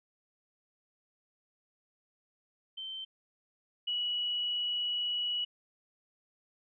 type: tone pair in turn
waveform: sine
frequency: 3105 / 2931 Hz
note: G7 / F#7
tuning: -17 / -17 cents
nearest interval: minor second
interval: 100 cents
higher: first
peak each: -38 / -30 dBFS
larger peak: second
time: 2.77-3.05 / 3.87-5.45 s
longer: second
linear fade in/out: 10 ms
effects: none